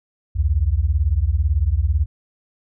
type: beating tone pair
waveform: sine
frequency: 65.1 / 83.1 Hz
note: C2 / E2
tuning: -8 / +15 cents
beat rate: 18 Hz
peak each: -18 dBFS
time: 0.35-2.06 s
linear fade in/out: 20 ms
effects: none